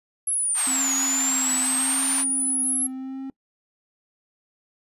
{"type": "exponential two-way sweep", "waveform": "sine", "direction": "down then up", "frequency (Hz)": [11175, 6690, 11175], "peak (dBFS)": -21, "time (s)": [0.27, 2.87], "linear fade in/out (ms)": 5, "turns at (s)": 0.93}
{"type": "high-pass noise", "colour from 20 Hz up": "pink", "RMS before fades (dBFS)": -31, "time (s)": [0.54, 2.25], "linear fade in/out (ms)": 50, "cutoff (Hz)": 710, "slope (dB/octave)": 48}
{"type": "tone with vibrato", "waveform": "triangle", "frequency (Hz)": 263.7, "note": "C4", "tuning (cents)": 14, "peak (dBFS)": -28, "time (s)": [0.67, 3.3], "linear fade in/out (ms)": 2, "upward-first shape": "sine", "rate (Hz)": 0.84, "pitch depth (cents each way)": 31}
{"effects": ["noise-tail reverb RT60 0.1 s tail -23 dB re dry", "resampled to 32000 Hz"]}